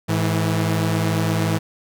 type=tone pair together; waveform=sawtooth; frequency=106.1 / 163.43 Hz; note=G#2 / E3; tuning=+38 / -15 cents; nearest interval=perfect fifth; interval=747 cents; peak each=-17 dBFS; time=0.08-1.59 s; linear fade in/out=20 ms; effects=none